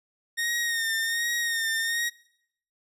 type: tone with vibrato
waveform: sawtooth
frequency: 1846 Hz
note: A#6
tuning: 17 cents flat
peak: -22 dBFS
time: 0.37-2.1 s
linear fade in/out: 20 ms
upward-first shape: sine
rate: 1.3 Hz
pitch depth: 43 cents each way
effects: noise-tail reverb RT60 0.7 s tail -22 dB re dry + resampled to 32000 Hz